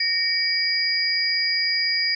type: tone cluster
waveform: sine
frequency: 1851 / 2281 / 4863 Hz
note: A#6 / C#7 / D#8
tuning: -13 / +49 / -40 cents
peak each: -27 / -27 / -21 dBFS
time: 0-2.15 s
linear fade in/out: 5 ms
effects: none